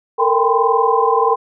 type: tone cluster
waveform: sine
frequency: 446.4 / 467.4 / 792 / 1003 / 1044 Hz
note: A4 / A#4 / G5 / B5 / C6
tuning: +25 / +5 / +18 / +26 / -4 cents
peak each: -18 dBFS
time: 0.18-1.36 s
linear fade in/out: 20 ms
effects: none